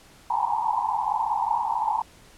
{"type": "band-pass noise", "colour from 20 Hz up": "pink", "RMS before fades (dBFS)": -25, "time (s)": [0.3, 2.02], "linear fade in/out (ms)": 5, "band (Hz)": [820, 980], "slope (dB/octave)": 96, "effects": ["pink hiss -52 dBFS RMS until 2.37 s", "low-pass 11000 Hz 12 dB/octave"]}